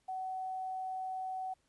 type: tone with quantisation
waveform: sine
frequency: 752 Hz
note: F#5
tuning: 28 cents sharp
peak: -36 dBFS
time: 0.08-1.54 s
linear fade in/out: 10 ms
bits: 11
effects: pink hiss -75 dBFS RMS until 1.68 s + resampled to 24000 Hz